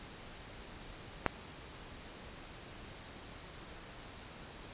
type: click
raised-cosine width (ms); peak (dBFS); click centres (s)
0.5; -12; 1.263
effects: pink hiss -50 dBFS RMS until 4.73 s + resampled to 8000 Hz